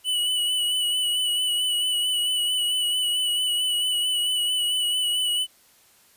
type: tone with vibrato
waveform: square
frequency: 2960 Hz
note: F#7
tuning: in tune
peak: -22 dBFS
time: 0.04-5.47 s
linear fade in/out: 50 ms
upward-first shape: sine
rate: 4.5 Hz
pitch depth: 31 cents each way
effects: white hiss -57 dBFS RMS until 6.16 s + resampled to 32000 Hz